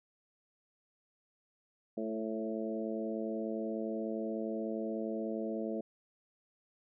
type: harmonic tone with a mistuned harmonic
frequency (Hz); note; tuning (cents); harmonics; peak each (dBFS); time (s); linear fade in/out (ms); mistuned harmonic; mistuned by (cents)
110; A2; 0; 2 / 3 / 4 / 5 / 6; -38 / -40 / -41 / -42 / -43; 1.97-5.81; 5; 3; +17
effects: none